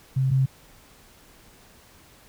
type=tone pair in turn; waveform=sine; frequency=132.4 / 133 Hz; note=C3 / C3; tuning=+21 / +29 cents; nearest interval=unison; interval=8 cents; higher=second; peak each=-19 / -17 dBFS; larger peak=second; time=0.16-0.31 / 0.31-0.46 s; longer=neither; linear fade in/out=10 ms; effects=pink hiss -53 dBFS RMS until 2.28 s